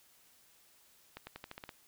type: accelerating click train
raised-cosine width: 0.3 ms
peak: -28 dBFS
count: 8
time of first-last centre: 1.17-1.692 s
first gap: 100 ms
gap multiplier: 0.9
effects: white hiss -65 dBFS RMS until 1.87 s